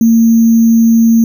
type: tone with sample-and-hold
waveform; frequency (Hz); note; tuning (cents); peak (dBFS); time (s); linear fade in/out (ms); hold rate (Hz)
sine; 228.1; A#3; -37; -4; 0.01-1.24; 2; 6300
effects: none